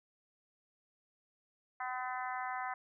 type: harmonic tone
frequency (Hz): 253.5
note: B3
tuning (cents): +45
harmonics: 3 / 4 / 5 / 6 / 7 / 8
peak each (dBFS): -40 / -42 / -44 / -46 / -47 / -48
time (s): 1.8-2.74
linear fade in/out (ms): 5
effects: none